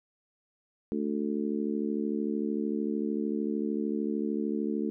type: harmonic tone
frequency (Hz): 73.3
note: D2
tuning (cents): -3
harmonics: 3 / 4 / 5 / 6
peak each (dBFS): -31 / -33 / -35 / -37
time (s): 0.92-4.9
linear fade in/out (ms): 0
effects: none